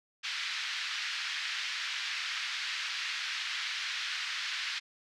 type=band-pass noise; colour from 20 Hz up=pink; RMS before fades=-36 dBFS; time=0.23-4.8 s; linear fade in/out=20 ms; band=1600 to 4900 Hz; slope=24 dB/octave; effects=none